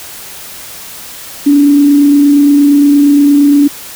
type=tone with frequency modulation; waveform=sine; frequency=286.7 Hz; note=D4; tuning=42 cents flat; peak=-3 dBFS; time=1.46-3.68 s; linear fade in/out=10 ms; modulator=28.6 Hz; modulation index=0.22; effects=white hiss -28 dBFS RMS until 3.95 s